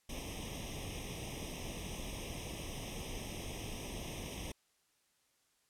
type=noise with comb filter; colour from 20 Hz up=pink; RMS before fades=-43 dBFS; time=0.09-4.52 s; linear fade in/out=5 ms; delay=0.34 ms; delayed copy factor=+1; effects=white hiss -75 dBFS RMS until 5.69 s + low-pass 11000 Hz 12 dB/octave

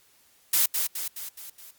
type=noise with echo; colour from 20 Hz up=blue; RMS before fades=-21 dBFS; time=0.53-0.66 s; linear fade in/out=5 ms; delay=210 ms; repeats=5; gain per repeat=-5 dB; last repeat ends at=1.71 s; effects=white hiss -61 dBFS RMS until 1.78 s + Opus 48 kbps

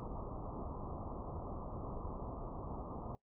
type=low-pass noise; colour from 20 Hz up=pink; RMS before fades=-44 dBFS; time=0-3.15 s; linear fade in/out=0 ms; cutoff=1200 Hz; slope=96 dB/octave; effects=noise-tail reverb RT60 0.1 s tail -18 dB re dry

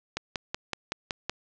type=click train; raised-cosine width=0.2 ms; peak=-12 dBFS; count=7; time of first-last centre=0.17-1.296 s; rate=5.33 Hz; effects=low-pass 7000 Hz 12 dB/octave

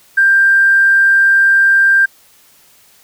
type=tone with tanh clipping; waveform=triangle; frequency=1585 Hz; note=G6; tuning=19 cents sharp; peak=-6 dBFS; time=0.17-2.06 s; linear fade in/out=10 ms; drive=2 dB; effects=white hiss -48 dBFS RMS until 3.03 s

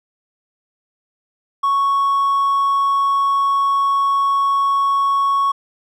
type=tone; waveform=triangle; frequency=1108.7 Hz; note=C#6; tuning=in tune; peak=-11 dBFS; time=1.63-5.52 s; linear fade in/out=10 ms; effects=tanh soft clip ceiling -8 dBFS

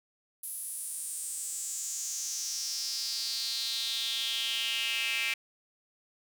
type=tone with high-pass filter sweep; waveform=square; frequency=123.4 Hz; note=B2; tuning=1 cent flat; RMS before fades=-34 dBFS; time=0.43-5.34 s; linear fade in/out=5 ms; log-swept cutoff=11000 to 2400 Hz; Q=5.2; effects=none

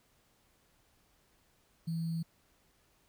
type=tone with sample-and-hold; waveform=sine; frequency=164.81 Hz; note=E3; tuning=in tune; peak=-32 dBFS; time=1.87-2.23 s; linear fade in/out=10 ms; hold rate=4410 Hz; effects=pink hiss -70 dBFS RMS until 3.08 s

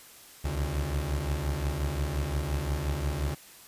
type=beating tone pair; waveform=30% pulse; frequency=67.6 / 73.3 Hz; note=C#2 / D2; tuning=-43 / -3 cents; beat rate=5.7 Hz; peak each=-30 / -27 dBFS; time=0.44-3.35 s; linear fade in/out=10 ms; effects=white hiss -51 dBFS RMS until 3.67 s + resampled to 32000 Hz

